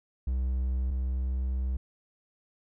triangle tone pair in turn, 63.8 / 64.21 Hz, C2 / C2, -43 / -32 cents, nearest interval unison, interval 11 cents, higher second, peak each -24 / -25 dBFS, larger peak first, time 0.27-0.91 / 0.91-1.77 s, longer second, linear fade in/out 5 ms, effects none

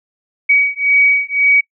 sine beating tone pair, 2262 / 2263.9 Hz, C#7 / C#7, +34 / +36 cents, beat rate 1.9 Hz, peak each -13 dBFS, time 0.49-1.61 s, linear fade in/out 10 ms, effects noise-tail reverb RT60 0.1 s tail -24 dB re dry

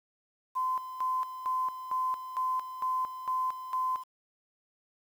sine tone with tremolo, 1027 Hz, C6, 33 cents flat, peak -27 dBFS, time 0.55-4.04 s, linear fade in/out 20 ms, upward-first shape square, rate 2.2 Hz, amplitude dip 70%, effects 9-bit

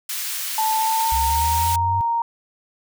white high-pass noise, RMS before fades -27 dBFS, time 0.09-1.76 s, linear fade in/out 5 ms, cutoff 1600 Hz, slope 12 dB/octave
sine tone with pitch glide, 880 to 930.2 Hz, A5 to A#5, 0 to -4 cents, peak -18 dBFS, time 0.58-2.22 s, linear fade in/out 2 ms, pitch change +96 cents, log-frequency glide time 0.74-1.49 s
sine linear sweep, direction up, 65.1 to 98 Hz, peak -23 dBFS, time 1.12-2.01 s, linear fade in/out 0 ms
effects none

